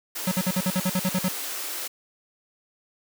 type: high-pass noise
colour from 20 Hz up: white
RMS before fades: -32 dBFS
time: 0.15-1.88 s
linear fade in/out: 10 ms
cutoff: 260 Hz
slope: 96 dB/octave
type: tone bursts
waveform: square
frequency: 185 Hz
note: F#3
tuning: in tune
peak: -22 dBFS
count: 11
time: 0.27-1.286 s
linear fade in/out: 5 ms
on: 46 ms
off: 51 ms
effects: none